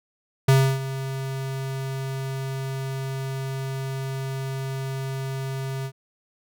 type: tone with ADSR envelope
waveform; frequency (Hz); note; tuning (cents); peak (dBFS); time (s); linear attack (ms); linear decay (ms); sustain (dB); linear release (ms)
square; 134.1; C3; +43; -13; 0.48-5.92; 7; 300; -15; 67
effects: none